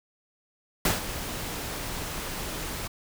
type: noise with ADSR envelope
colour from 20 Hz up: pink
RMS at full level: -22 dBFS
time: 0.85-2.88 s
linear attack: 3 ms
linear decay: 140 ms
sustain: -12 dB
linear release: 11 ms
effects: none